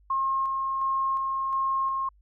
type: tone with tremolo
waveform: sine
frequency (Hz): 1073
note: C6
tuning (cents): +43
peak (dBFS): -23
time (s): 0.1-2.09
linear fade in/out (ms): 5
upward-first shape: square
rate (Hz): 1.4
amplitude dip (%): 25
effects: added 50 Hz sine -56 dBFS peak until 2.21 s